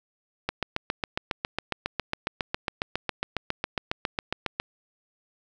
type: click train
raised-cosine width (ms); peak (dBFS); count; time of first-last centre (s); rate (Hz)
0.3; -10; 31; 0.49-4.6; 7.3
effects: none